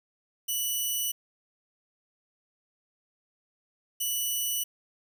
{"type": "tone bursts at uneven times", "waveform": "5% pulse", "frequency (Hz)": 2960, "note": "F#7", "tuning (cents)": 0, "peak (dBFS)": -19, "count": 2, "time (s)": [[0.48, 1.12], [4, 4.64]], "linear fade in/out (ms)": 10, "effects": ["9-bit"]}